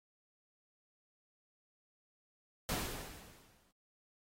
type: noise with exponential decay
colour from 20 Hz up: pink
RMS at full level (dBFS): -35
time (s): 2.69-3.71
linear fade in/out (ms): 0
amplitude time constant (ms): 220
effects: AAC 48 kbps